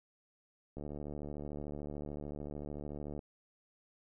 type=click train; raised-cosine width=2 ms; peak=-30 dBFS; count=179; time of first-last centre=0.77-3.192 s; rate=73.5 Hz; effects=none